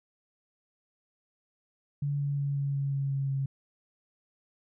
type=tone with pitch steps; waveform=sine; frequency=143.1 / 142.11 / 141.13 / 140.16 / 139.19 / 138.23 / 137.27 / 136.32 Hz; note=D3 / C#3 / C#3 / C#3 / C#3 / C#3 / C#3 / C#3; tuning=-45 / +43 / +31 / +19 / +7 / -5 / -17 / -29 cents; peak=-27 dBFS; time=2.02-3.46 s; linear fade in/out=5 ms; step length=180 ms; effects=none